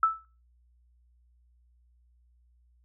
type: tone with exponential decay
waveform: sine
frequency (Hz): 1315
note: E6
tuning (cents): -5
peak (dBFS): -16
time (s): 0.03-0.25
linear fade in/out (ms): 2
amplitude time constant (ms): 47
effects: noise-tail reverb RT60 0.3 s tail -18 dB re dry + added 60 Hz sine -61 dBFS peak until 2.84 s